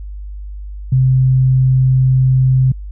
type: tone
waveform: sine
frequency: 130 Hz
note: C3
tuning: 11 cents flat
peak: -8 dBFS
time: 0.92-2.72 s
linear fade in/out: 5 ms
effects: added 50 Hz sine -25 dBFS peak until 2.91 s